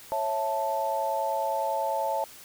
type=chord; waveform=sine; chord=A major; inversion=first; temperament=just; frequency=550 / 660 / 880 Hz; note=C#5 / E5 / A5; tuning=-14 / +2 / 0 cents; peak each=-31 / -31 / -28 dBFS; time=0.12-2.24 s; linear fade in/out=0 ms; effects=white hiss -48 dBFS RMS until 2.44 s